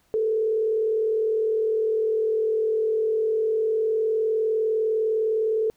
sine tone with frequency modulation, 440 Hz, A4, in tune, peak -20 dBFS, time 0.14-5.7 s, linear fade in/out 0 ms, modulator 39.8 Hz, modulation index 0.46, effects pink hiss -65 dBFS RMS until 5.76 s

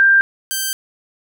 sine / 5% pulse tone pair in turn, 1586 / 1562.4 Hz, G6 / G6, +20 / -6 cents, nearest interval unison, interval 26 cents, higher first, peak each -8 dBFS, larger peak neither, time 0-0.21 / 0.51-0.73 s, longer second, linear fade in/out 0 ms, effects none

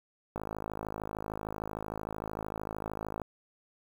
click train, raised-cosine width 1 ms, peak -22 dBFS, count 153, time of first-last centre 0.36-3.217 s, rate 53.2 Hz, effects 8-bit

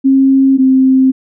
sine tone pair in turn, 268.6 / 262.6 Hz, C4 / C4, +46 / +6 cents, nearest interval unison, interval 40 cents, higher first, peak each -5 dBFS, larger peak neither, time 0.04-0.58 / 0.58-1.12 s, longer neither, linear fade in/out 20 ms, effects none

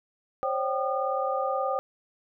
sine tone cluster, 531 / 570 / 775 / 1217 Hz, C5 / C#5 / G5 / D#6, +25 / +48 / -20 / -39 cents, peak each -29 / -34 / -30 / -31 dBFS, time 0.43-1.79 s, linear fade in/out 0 ms, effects none

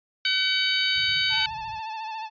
harmonic tone, 757 Hz, F#5, 39 cents sharp, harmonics 2 / 3 / 4 / 5 / 6, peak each -29 / -28 / -26 / -28 / -27 dBFS, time 0.25-1.46 s, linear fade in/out 2 ms
pink low-pass noise, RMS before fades -42 dBFS, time 0.95-1.8 s, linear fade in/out 10 ms, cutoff 150 Hz, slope 48 dB/octave
45% pulse tone with vibrato, 880 Hz, A5, in tune, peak -31 dBFS, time 1.29-2.3 s, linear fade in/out 50 ms, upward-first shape triangle, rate 14 Hz, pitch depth 49 cents each way
violet noise with exponential decay, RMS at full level -38 dBFS, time 1.78-1.9 s, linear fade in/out 2 ms, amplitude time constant 26 ms
effects high-pass 80 Hz 12 dB/octave + resampled to 11025 Hz

